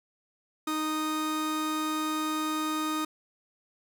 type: tone pair together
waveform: 45% pulse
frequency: 310 / 1240 Hz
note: D#4 / D#6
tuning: -6 / -6 cents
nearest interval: 2 octaves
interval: 2400 cents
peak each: -30 / -33 dBFS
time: 0.67-3.05 s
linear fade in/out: 5 ms
effects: none